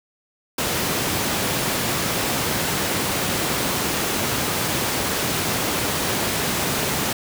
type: high-pass noise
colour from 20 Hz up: pink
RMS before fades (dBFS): -23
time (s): 0.58-7.13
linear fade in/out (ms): 5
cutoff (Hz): 110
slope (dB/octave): 12
effects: none